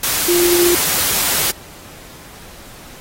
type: tone in noise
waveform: sine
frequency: 349.2 Hz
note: F4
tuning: in tune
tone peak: -12 dBFS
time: 0.28-0.75 s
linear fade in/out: 5 ms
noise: white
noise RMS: -17 dBFS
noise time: 0.03-1.51 s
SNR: +2 dB
effects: pink hiss -39 dBFS RMS until 3 s + AAC 48 kbps